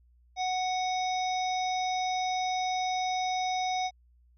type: harmonic tone with a mistuned harmonic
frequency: 740 Hz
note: F#5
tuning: in tune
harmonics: 1 / 3 / 5 / 7 / 8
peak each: -28 / -38 / -39 / -43 / -44 dBFS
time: 0.36-3.91 s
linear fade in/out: 50 ms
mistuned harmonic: 5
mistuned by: +25 cents
effects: added 60 Hz sine -59 dBFS peak until 4.37 s